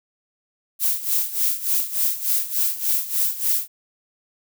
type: noise with tremolo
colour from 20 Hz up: violet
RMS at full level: -19 dBFS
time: 0.79-3.68 s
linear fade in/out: 50 ms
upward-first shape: sine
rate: 3.4 Hz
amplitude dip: 80%
effects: none

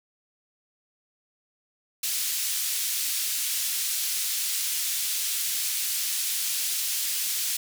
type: band-pass noise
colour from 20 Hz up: white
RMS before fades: -28 dBFS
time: 2.03-7.57 s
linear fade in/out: 5 ms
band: 2900 to 15000 Hz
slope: 12 dB/octave
effects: none

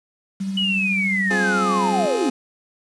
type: tone with tremolo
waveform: sine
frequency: 193.6 Hz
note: G3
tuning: 21 cents flat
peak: -21 dBFS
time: 0.4-2.06 s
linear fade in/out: 10 ms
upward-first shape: sine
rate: 14 Hz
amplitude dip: 35%
type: linear sweep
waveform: sine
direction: down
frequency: 2968 to 233.1 Hz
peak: -19 dBFS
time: 0.57-2.3 s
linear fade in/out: 5 ms
type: chord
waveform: 25% pulse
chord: F minor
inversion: second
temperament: just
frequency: 261.9 / 349.2 / 419.1 Hz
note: C4 / F4 / Ab4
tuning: +2 / 0 / +16 cents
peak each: -25 / -25 / -21 dBFS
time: 1.3-2.3 s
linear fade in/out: 10 ms
effects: resampled to 22050 Hz + 7-bit

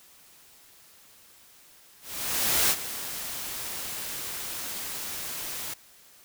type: noise with ADSR envelope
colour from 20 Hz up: white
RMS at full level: -22 dBFS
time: 2.01-5.74 s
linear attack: 690 ms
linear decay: 52 ms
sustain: -13 dB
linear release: 6 ms
effects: white hiss -55 dBFS RMS until 6.24 s

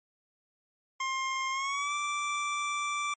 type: tone with pitch glide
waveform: 25% pulse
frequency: 1061 to 1170.5 Hz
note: C6 to D6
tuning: +24 to -6 cents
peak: -26 dBFS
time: 1-3.14 s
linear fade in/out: 5 ms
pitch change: +170 cents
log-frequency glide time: 1.51-1.94 s
effects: MP3 32 kbps

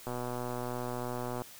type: click train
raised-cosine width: 1 ms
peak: -23 dBFS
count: 167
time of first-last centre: 0.07-1.42 s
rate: 123 Hz
effects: white hiss -51 dBFS RMS until 1.59 s

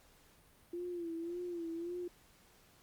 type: tone with vibrato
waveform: sine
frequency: 342.6 Hz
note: F4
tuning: 33 cents flat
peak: -38 dBFS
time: 0.73-2.08 s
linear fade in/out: 5 ms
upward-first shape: sine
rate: 1.8 Hz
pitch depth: 68 cents each way
effects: pink hiss -65 dBFS RMS until 2.82 s + Opus 48 kbps

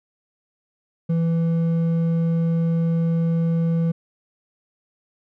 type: tone with hard clipping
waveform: sine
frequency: 165.9 Hz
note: E3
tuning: 11 cents sharp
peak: -19 dBFS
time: 1.09-3.92 s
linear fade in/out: 10 ms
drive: 5 dB
effects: none

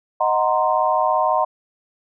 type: chord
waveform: sine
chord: C half-diminished seventh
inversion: first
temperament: equal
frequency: 622.3 / 740 / 932.3 / 1046.5 Hz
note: Eb5 / Gb5 / Bb5 / C6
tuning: 0 / 0 / 0 / 0 cents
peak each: -21 dBFS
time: 0.2-1.45 s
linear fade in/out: 10 ms
effects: none

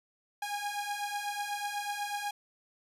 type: beating tone pair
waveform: sawtooth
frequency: 815 / 823.1 Hz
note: G#5 / G#5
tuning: -33 / -16 cents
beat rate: 8.1 Hz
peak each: -34 / -32 dBFS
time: 0.42-2.31 s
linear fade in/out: 5 ms
effects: resampled to 32000 Hz

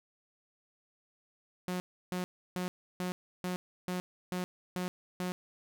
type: tone bursts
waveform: sawtooth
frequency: 181.2 Hz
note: F#3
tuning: 36 cents flat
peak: -29 dBFS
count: 9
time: 1.68-5.32 s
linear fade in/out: 0 ms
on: 120 ms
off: 320 ms
effects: none

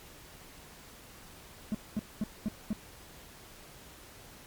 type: tone bursts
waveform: triangle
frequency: 213.9 Hz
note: A3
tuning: 49 cents flat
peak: -26 dBFS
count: 5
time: 1.72-2.73 s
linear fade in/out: 0 ms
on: 26 ms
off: 220 ms
effects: pink hiss -52 dBFS RMS until 4.46 s + MP3 96 kbps

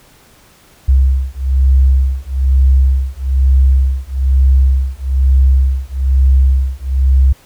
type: beating tone pair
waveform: sine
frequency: 65.7 / 66.8 Hz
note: C2 / C2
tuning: +8 / +36 cents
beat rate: 1.1 Hz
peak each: -11 dBFS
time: 0.88-7.33 s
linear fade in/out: 10 ms
effects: pink hiss -46 dBFS RMS until 7.45 s

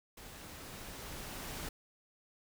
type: noise with level ramp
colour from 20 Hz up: pink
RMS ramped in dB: -51 to -42 dBFS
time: 0.17-1.69 s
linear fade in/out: 5 ms
effects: none

